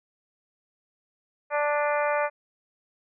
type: harmonic tone with a mistuned harmonic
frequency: 293.7 Hz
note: D4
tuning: in tune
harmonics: 2 / 3 / 4 / 5 / 6 / 7 / 8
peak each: -25 / -29 / -31 / -33 / -35 / -36 / -37 dBFS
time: 1.5-2.3 s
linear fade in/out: 50 ms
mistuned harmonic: 8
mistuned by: +35 cents
effects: none